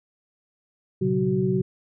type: tone cluster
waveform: sine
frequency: 118.5 / 136.8 / 187.1 / 374.8 Hz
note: A#2 / C#3 / F#3 / F#4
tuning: +29 / -23 / +20 / +22 cents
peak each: -30 / -26 / -24 / -24 dBFS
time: 1.01-1.62 s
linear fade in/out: 10 ms
effects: none